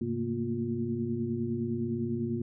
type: tone cluster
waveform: sine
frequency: 102.6 / 131.7 / 224.9 / 234.8 / 354.2 Hz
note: G#2 / C3 / A3 / A#3 / F4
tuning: -21 / +12 / +38 / +13 / +24 cents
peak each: -38 / -37 / -39 / -32 / -35 dBFS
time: 0.01-2.42 s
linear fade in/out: 5 ms
effects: none